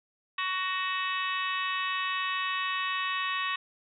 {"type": "harmonic tone", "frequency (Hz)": 373, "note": "F#4", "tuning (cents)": 14, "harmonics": [3, 4, 5, 6, 7, 8, 9, 10], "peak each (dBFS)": [-32, -44, -34, -45, -35, -39, -44, -40], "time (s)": [0.38, 3.56], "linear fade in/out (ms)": 5, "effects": []}